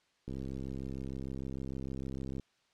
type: click train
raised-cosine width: 3 ms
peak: -28 dBFS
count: 142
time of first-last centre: 0.28-2.397 s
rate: 66.6 Hz
effects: white hiss -72 dBFS RMS until 2.73 s + low-pass 5000 Hz 12 dB/octave